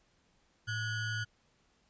square ring-modulated tone, 781 Hz, G5, 7 cents flat, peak -31 dBFS, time 0.67-1.25 s, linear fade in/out 20 ms, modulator 670 Hz, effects pink hiss -71 dBFS RMS until 1.89 s + resampled to 16000 Hz

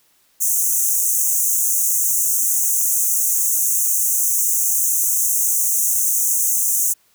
pink high-pass noise, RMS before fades -18 dBFS, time 0.4-6.94 s, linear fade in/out 20 ms, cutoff 6100 Hz, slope 96 dB/octave, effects white hiss -59 dBFS RMS until 7.14 s

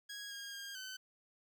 15% pulse tone with pitch steps, 1651 / 1625 / 1613 / 1523 Hz, G#6 / G#6 / G6 / F#6, -11 / -38 / +49 / +50 cents, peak -38 dBFS, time 0.09-0.97 s, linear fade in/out 10 ms, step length 220 ms, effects none

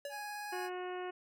square tone with exponential decay, 570 Hz, C#5, 48 cents sharp, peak -38 dBFS, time 0.05-0.29 s, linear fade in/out 2 ms, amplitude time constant 52 ms
25% pulse tone with vibrato, 830.6 Hz, G#5, in tune, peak -37 dBFS, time 0.09-0.7 s, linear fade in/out 50 ms, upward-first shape sine, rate 19 Hz, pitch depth 10 cents each way
harmonic tone, 363.3 Hz, F#4, 32 cents flat, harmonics 1 / 2 / 3 / 4 / 5 / 6 / 7 / 8, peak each -40 / -44 / -49 / -51 / -52 / -58 / -56 / -56 dBFS, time 0.52-1.11 s, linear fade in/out 10 ms
effects none

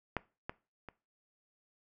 clicks, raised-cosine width 0.5 ms, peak -17 / -22 / -30 dBFS, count 3, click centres 0.167 / 0.495 / 0.887 s, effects noise-tail reverb RT60 0.3 s tail -20 dB re dry

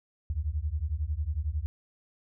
sine beating tone pair, 70.5 / 81.5 Hz, C#2 / E2, +30 / -19 cents, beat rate 11 Hz, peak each -31 dBFS, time 0.3-1.66 s, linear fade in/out 0 ms, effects none

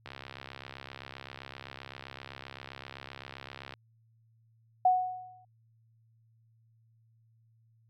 click train, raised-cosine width 0.3 ms, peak -26 dBFS, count 250, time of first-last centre 0.06-3.738 s, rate 67.7 Hz
sine tone with exponential decay, 737 Hz, F#5, 7 cents flat, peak -18 dBFS, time 4.85-5.45 s, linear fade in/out 5 ms, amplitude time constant 130 ms
effects added 113 Hz sine -63 dBFS peak until 7.89 s

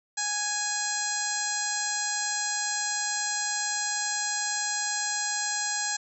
harmonic tone with a mistuned harmonic, 830.6 Hz, G#5, in tune, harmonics 1 / 2 / 3 / 4 / 5 / 6 / 7 / 8 / 9, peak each -36 / -33 / -43 / -44 / -36 / -39 / -39 / -34 / -32 dBFS, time 0.17-5.97 s, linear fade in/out 10 ms, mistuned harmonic 9, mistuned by +21 cents, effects none

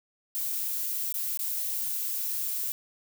violet noise with dropouts, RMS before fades -31 dBFS, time 0.35-2.72 s, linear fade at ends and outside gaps 0 ms, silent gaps 1.125-1.142 / 1.374-1.392 s, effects none

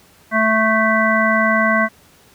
harmonic tone, 220 Hz, A3, in tune, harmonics 1 / 3 / 5 / 7 / 9, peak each -19 / -19 / -19 / -19 / -19 dBFS, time 0.31-1.89 s, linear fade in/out 50 ms, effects pink hiss -50 dBFS RMS until 2.34 s + high-pass 60 Hz 12 dB/octave

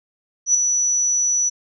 sine tone with ADSR envelope, 5920 Hz, F#8, in tune, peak -10 dBFS, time 0.46-1.5 s, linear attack 86 ms, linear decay 3 ms, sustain -6 dB, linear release 20 ms, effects none

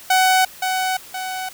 sawtooth tone with echo, 749 Hz, F#5, 21 cents sharp, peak -9 dBFS, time 0.1-0.45 s, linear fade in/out 5 ms, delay 520 ms, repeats 2, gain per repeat -6 dB, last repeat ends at 1.49 s, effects white hiss -41 dBFS RMS until 1.53 s

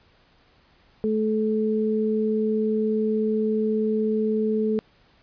sine tone pair together, 216.5 / 433 Hz, A3 / A4, -28 / -28 cents, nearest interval octave, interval 1200 cents, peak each -23 dBFS, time 1.04-4.79 s, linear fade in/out 0 ms, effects pink hiss -59 dBFS RMS until 5.22 s + resampled to 11025 Hz

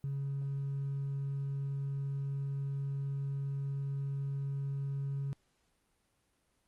triangle tone with hard clipping, 138.59 Hz, C#3, in tune, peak -33 dBFS, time 0.04-5.33 s, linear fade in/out 0 ms, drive 2 dB, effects pink hiss -75 dBFS RMS until 6.67 s + Opus 32 kbps

